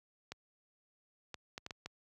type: clicks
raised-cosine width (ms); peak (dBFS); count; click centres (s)
0.2; -25; 6; 0.32 / 1.343 / 1.579 / 1.664 / 1.708 / 1.86
effects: high-pass 60 Hz 12 dB/octave